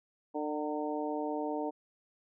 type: harmonic tone with a mistuned harmonic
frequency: 150 Hz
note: D3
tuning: 37 cents sharp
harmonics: 2 / 3 / 4 / 5 / 6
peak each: -36 / -38 / -39 / -40 / -41 dBFS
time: 0.34-1.71 s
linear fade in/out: 20 ms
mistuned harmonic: 6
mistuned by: +28 cents
effects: none